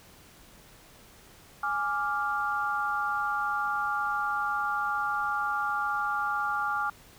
sine chord, D diminished, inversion second, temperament equal, 830.6 / 1174.7 / 1396.9 Hz, Ab5 / D6 / F6, 0 / 0 / 0 cents, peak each -32 / -31 / -30 dBFS, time 1.63-6.9 s, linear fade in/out 5 ms, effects pink hiss -54 dBFS RMS until 7.18 s

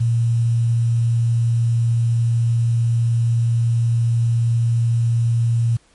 sine tone with quantisation, 116.54 Hz, A#2, in tune, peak -14 dBFS, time 0-5.77 s, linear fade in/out 10 ms, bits 7, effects pink hiss -56 dBFS RMS until 5.94 s + MP3 48 kbps

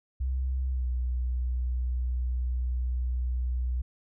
sine tone with pitch glide, 64.8 to 61.91 Hz, C2 to B1, -16 to +5 cents, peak -26 dBFS, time 0.2-3.82 s, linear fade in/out 10 ms, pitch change -79 cents, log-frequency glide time 0.7-0.87 s, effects none

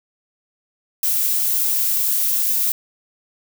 violet noise, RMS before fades -19 dBFS, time 1.03-2.72 s, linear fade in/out 2 ms, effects none

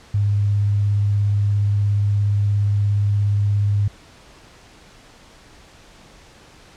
sine tone with vibrato, 102.1 Hz, G#2, 29 cents flat, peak -15 dBFS, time 0.14-3.88 s, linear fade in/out 5 ms, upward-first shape sine, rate 17 Hz, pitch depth 13 cents each way, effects pink hiss -47 dBFS RMS until 6.76 s + low-pass 7000 Hz 12 dB/octave

